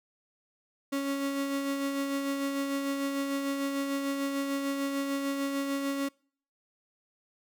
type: tone with tremolo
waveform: 35% pulse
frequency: 277.2 Hz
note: C#4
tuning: in tune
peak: -26 dBFS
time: 0.92-6.09 s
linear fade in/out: 10 ms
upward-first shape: sine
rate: 6.7 Hz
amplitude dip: 35%
effects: noise-tail reverb RT60 0.5 s tail -26 dB re dry